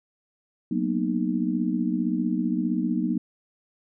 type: chord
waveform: sine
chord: B major seventh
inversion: second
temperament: just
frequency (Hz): 185.21 / 231.5 / 246.9 / 308.7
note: F#3 / A#3 / B3 / D#4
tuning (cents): +2 / -12 / 0 / -14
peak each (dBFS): -28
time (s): 0.71-3.18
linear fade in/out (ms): 5
effects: none